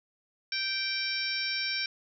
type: harmonic tone with a mistuned harmonic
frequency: 780 Hz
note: G5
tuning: 9 cents flat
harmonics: 2 / 3 / 4 / 5 / 6 / 7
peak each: -37 / -34 / -43 / -39 / -38 / -33 dBFS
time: 0.52-1.86 s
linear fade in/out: 2 ms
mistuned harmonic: 5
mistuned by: -20 cents
effects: none